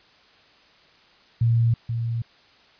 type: tone pair in turn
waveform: sine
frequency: 116.2 / 116.2 Hz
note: A#2 / A#2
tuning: -5 / -5 cents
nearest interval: unison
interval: 0 cents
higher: neither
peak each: -16 / -23 dBFS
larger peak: first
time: 1.41-1.74 / 1.89-2.22 s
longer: neither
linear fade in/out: 5 ms
effects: white hiss -55 dBFS RMS until 2.79 s + resampled to 11025 Hz